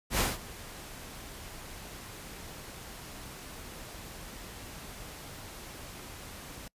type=noise with ADSR envelope; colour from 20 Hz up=pink; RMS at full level=-26 dBFS; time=0.1-6.68 s; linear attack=85 ms; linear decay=190 ms; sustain=-19 dB; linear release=4 ms; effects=noise-tail reverb RT60 0.1 s tail -26 dB re dry + resampled to 32000 Hz